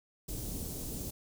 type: band-stop noise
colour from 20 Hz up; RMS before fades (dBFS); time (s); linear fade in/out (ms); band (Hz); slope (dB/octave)
pink; -39; 0.28-1.11; 10; 380 to 7000; 12
effects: none